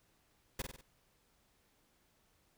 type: noise with echo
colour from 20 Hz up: pink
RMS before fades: -38 dBFS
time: 0.59-0.62 s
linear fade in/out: 5 ms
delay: 48 ms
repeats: 4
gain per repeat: -5 dB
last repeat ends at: 0.812 s
effects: pink hiss -73 dBFS RMS until 2.57 s